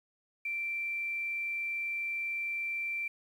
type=tone with quantisation; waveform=sine; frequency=2349 Hz; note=D7; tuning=in tune; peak=-32 dBFS; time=0.45-3.08 s; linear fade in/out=5 ms; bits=10; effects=none